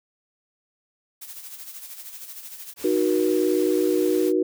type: noise with tremolo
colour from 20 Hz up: blue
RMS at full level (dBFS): -37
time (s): 1.21-2.74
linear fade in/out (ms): 10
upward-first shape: sine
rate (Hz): 13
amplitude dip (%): 55
type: noise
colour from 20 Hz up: white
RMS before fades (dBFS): -38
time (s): 2.76-4.33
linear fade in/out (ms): 50
type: chord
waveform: sine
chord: D# minor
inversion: none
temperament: equal with one note detuned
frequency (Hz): 311.1 / 370 / 478.4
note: D#4 / F#4 / A#4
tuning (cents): 0 / 0 / +45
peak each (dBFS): -23 / -21 / -25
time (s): 2.84-4.43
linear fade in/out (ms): 5
effects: none